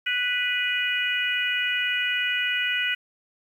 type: harmonic tone with a mistuned harmonic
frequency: 493.9 Hz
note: B4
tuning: in tune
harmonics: 3 / 4 / 5 / 6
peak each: -28 / -28 / -28 / -28 dBFS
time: 0.06-2.95 s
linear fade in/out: 10 ms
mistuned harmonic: 6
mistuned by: -26 cents
effects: 9-bit